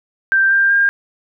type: tone with pitch steps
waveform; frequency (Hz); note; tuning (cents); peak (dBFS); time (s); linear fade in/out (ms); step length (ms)
sine; 1571 / 1589.3 / 1607.7; G6 / G6 / G6; +3 / +23 / +43; -10; 0.32-0.89; 0; 190
effects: none